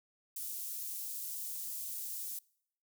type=high-pass noise; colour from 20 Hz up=white; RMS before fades=-41 dBFS; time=0.36-2.39 s; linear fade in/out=5 ms; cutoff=8100 Hz; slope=12 dB/octave; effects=noise-tail reverb RT60 0.7 s tail -25 dB re dry